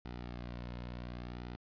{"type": "tone with flanger", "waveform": "sawtooth", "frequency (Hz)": 60.3, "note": "B1", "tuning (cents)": -41, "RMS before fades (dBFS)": -44, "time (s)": [0.05, 1.56], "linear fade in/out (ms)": 0, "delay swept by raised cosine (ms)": [1.8, 2.57], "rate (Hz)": 0.68, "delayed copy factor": -0.5, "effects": ["resampled to 11025 Hz", "11-bit"]}